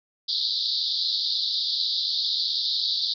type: band-pass noise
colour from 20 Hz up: pink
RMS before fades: -26 dBFS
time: 0.28-3.14 s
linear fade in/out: 10 ms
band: 3600 to 4900 Hz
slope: 96 dB/octave
effects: none